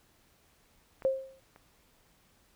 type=clicks; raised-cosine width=0.5 ms; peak=-31 / -38 dBFS; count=2; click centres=1.022 / 1.561 s
type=tone with exponential decay; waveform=sine; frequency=532 Hz; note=C5; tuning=29 cents sharp; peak=-21 dBFS; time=1.05-1.4 s; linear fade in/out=0 ms; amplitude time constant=76 ms
effects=pink hiss -66 dBFS RMS until 2.55 s